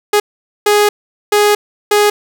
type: tone bursts at uneven times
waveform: sawtooth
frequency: 415.3 Hz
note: G#4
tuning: in tune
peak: -4 dBFS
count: 4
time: 0.13-0.2 / 0.66-0.89 / 1.32-1.55 / 1.91-2.1 s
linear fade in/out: 5 ms
effects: none